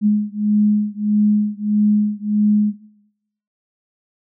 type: beating tone pair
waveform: sine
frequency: 208.7 / 210.3 Hz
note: G#3 / G#3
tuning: +9 / +22 cents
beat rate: 1.6 Hz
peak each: -16 dBFS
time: 0.01-2.74 s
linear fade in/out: 50 ms
effects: noise-tail reverb RT60 0.8 s tail -17 dB re dry